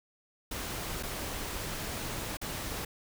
pink noise with dropouts, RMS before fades -37 dBFS, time 0.51-2.85 s, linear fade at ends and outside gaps 5 ms, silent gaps 1.028-1.032 / 2.371-2.414 s, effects none

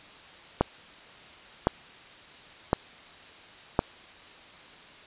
click train, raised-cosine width 1 ms, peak -6 dBFS, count 4, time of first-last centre 0.61-3.791 s, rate 0.943 Hz, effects white hiss -49 dBFS RMS until 5.06 s + resampled to 8000 Hz

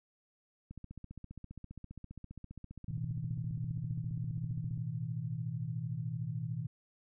click train, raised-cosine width 5 ms, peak -34 dBFS, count 62, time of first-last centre 0.71-4.777 s, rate 15 Hz
sine chord, A suspended second, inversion none, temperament equal with one note detuned, 110 / 123.47 / 160.58 Hz, A2 / B2 / E3, 0 / 0 / -45 cents, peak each -42 / -38 / -39 dBFS, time 2.88-6.67 s, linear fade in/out 5 ms
effects none

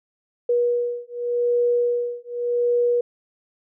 sine beating tone pair, 481.5 / 482.36 Hz, B4 / B4, -44 / -41 cents, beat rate 0.86 Hz, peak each -22 dBFS, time 0.49-3.01 s, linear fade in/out 5 ms, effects none

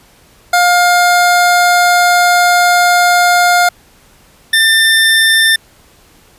25% pulse tone pair in turn, 708 / 1791.8 Hz, F5 / A6, +23 / +31 cents, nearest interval octave + major third, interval 1608 cents, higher second, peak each -3 dBFS, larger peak neither, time 0.53-3.69 / 4.53-5.56 s, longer first, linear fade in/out 5 ms, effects pink hiss -46 dBFS RMS until 6.38 s + resampled to 32000 Hz

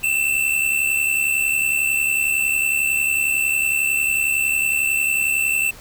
square tone pair together, 2625 / 2696 Hz, E7 / E7, -8 / +38 cents, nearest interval unison, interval 46 cents, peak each -22 / -20 dBFS, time 0.03-5.71 s, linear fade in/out 10 ms, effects pink hiss -42 dBFS RMS until 5.8 s

